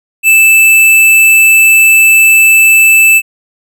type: tone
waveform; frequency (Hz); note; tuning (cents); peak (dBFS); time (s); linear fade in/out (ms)
square; 2637; E7; 0; -3; 0.23-3.22; 50
effects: none